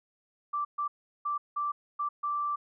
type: tone bursts at uneven times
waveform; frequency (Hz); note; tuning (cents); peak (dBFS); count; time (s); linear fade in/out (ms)
sine; 1171; D6; -5; -28; 6; 0.53-0.65 / 0.78-0.88 / 1.25-1.38 / 1.56-1.72 / 1.99-2.09 / 2.23-2.56; 10
effects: none